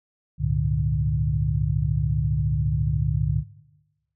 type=tone cluster; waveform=sine; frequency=68.8 / 102 / 116.4 / 148.9 Hz; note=C#2 / G#2 / A#2 / D3; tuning=-12 / -31 / -2 / +24 cents; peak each=-27 / -28 / -27 / -24 dBFS; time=0.38-3.44 s; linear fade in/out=50 ms; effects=noise-tail reverb RT60 1.0 s tail -18 dB re dry